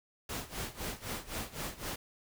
pink noise with tremolo, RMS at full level -37 dBFS, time 0.29-1.96 s, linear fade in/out 5 ms, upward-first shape sine, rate 3.9 Hz, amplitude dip 85%, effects none

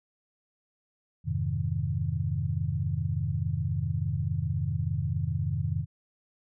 sine chord, F minor seventh, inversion none, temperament equal, 87.31 / 103.83 / 130.81 / 155.56 Hz, F2 / Ab2 / C3 / Eb3, 0 / 0 / 0 / 0 cents, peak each -32 dBFS, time 1.24-5.86 s, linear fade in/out 50 ms, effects none

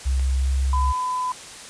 sine tone with pitch glide, 66 to 66.84 Hz, C2 to C2, +16 to +38 cents, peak -18 dBFS, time 0.05-0.93 s, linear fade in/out 20 ms, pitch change +22 cents, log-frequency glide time 0.38-0.5 s
click, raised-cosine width 0.3 ms, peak -23 dBFS, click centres 0.196 s
sine tone, 1006 Hz, B5, 32 cents sharp, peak -22 dBFS, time 0.73-1.32 s, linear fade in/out 2 ms
effects white hiss -39 dBFS RMS until 1.69 s + resampled to 22050 Hz

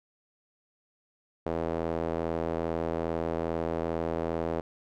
sawtooth tone with band-pass filter, 82.41 Hz, E2, in tune, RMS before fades -31 dBFS, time 1.46-4.61 s, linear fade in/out 5 ms, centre 520 Hz, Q 1.5, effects none

